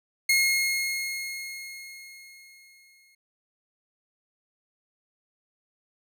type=tone with exponential decay; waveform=sawtooth; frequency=2154 Hz; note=C7; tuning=50 cents sharp; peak=-15 dBFS; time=0.29-3.15 s; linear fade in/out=5 ms; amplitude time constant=620 ms; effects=none